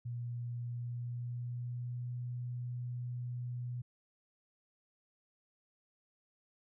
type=tone with pitch glide; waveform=sine; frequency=120 to 122.59 Hz; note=B2 to B2; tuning=-49 to -12 cents; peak=-37 dBFS; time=0.05-3.82 s; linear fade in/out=10 ms; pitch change=+37 cents; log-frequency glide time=0.59-2.14 s; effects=none